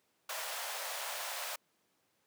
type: high-pass noise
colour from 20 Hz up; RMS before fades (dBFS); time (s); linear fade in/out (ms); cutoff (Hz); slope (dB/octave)
pink; -40; 0.29-1.56; 5; 550; 48
effects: pink hiss -75 dBFS RMS until 2.26 s + high-pass 200 Hz 12 dB/octave